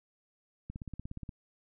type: click train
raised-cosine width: 5 ms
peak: -28 dBFS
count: 11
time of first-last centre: 0.7-1.292 s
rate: 16.9 Hz
effects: none